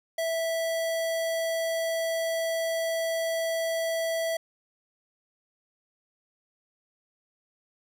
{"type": "tone", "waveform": "square", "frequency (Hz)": 657, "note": "E5", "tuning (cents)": -6, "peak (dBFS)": -27, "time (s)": [0.18, 4.37], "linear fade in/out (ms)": 5, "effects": []}